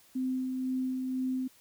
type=tone with tremolo; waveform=sine; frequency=258.2 Hz; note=C4; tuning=23 cents flat; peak=-28 dBFS; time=0.15-1.48 s; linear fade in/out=10 ms; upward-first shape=sine; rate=2 Hz; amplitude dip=30%; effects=white hiss -61 dBFS RMS until 1.6 s